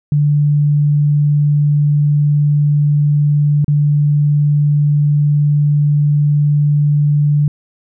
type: tone with dropouts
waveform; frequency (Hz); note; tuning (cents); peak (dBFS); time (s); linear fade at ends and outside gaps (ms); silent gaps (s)
sine; 146.83; D3; 0; -9; 0.12-7.48; 2; 3.645-3.68
effects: none